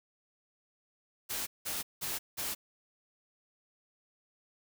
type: noise bursts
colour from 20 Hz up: white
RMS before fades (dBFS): -36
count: 4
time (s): 1.29-2.55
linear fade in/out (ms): 20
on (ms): 180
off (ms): 180
effects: none